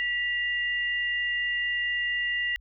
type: tone pair together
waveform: sine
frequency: 1950.7 / 2805 Hz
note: B6 / F7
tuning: -22 / +7 cents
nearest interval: tritone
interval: 629 cents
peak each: -26 / -32 dBFS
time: 0-2.56 s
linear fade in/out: 0 ms
effects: added 50 Hz sine -52 dBFS peak until 2.6 s